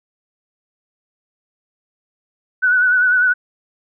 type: tone with vibrato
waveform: sine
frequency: 1483 Hz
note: F#6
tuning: 4 cents sharp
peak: -11 dBFS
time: 2.62-3.34 s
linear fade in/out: 20 ms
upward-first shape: sine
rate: 10 Hz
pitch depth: 46 cents each way
effects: none